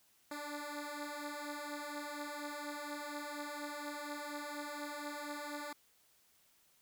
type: beating tone pair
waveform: 10% pulse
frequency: 290.4 / 294.6 Hz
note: D4 / D4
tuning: -19 / +6 cents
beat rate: 4.2 Hz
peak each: -38 / -35 dBFS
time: 0.31-5.73 s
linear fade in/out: 5 ms
effects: white hiss -70 dBFS RMS until 6.81 s